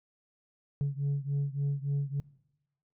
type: beating tone pair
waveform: sine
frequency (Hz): 140 / 143.5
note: C#3 / D3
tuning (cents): +18 / -40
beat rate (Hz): 3.5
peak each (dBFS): -29 / -30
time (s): 0.81-2.2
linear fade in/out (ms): 0
effects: noise-tail reverb RT60 0.9 s tail -23 dB re dry + tanh soft clip ceiling -25 dBFS